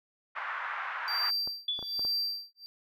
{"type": "band-pass noise", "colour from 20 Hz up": "white", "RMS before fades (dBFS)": -36, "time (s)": [0.35, 1.31], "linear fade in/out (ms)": 20, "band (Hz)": [960, 1700], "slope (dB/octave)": 24}
{"type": "tone with tremolo", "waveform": "triangle", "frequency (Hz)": 4699, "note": "D8", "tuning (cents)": 0, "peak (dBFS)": -26, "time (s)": [1.08, 2.66], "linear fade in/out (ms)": 0, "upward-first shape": "sine", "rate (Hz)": 1.2, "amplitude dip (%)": 100}
{"type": "clicks", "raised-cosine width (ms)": 1, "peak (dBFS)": -30, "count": 5, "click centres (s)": [1.475, 1.791, 1.827, 1.994, 2.05]}
{"type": "tone with exponential decay", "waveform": "sine", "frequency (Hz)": 3445, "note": "A7", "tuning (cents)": -37, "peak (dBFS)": -26, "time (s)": [1.68, 2.12], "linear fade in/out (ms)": 5, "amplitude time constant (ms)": 94}
{"effects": []}